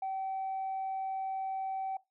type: tone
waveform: sine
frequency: 768 Hz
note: G5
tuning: 36 cents flat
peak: -31 dBFS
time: 0.02-1.97 s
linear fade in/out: 5 ms
effects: noise-tail reverb RT60 0.2 s tail -20 dB re dry + tanh soft clip ceiling -30 dBFS